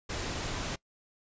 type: noise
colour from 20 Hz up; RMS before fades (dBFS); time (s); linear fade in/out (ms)
pink; -35; 0.09-0.76; 10
effects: noise-tail reverb RT60 0.1 s tail -22 dB re dry + resampled to 16000 Hz